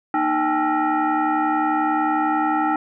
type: tone with frequency modulation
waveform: sine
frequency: 237.4 Hz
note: A#3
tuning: 32 cents sharp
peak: -17 dBFS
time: 0.14-2.76 s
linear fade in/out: 2 ms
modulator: 546 Hz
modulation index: 2.2
effects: none